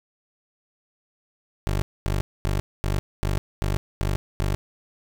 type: tone bursts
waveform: 20% pulse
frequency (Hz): 49.29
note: G1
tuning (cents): +10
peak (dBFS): -17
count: 8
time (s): 1.67-4.55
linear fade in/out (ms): 0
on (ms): 150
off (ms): 240
effects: none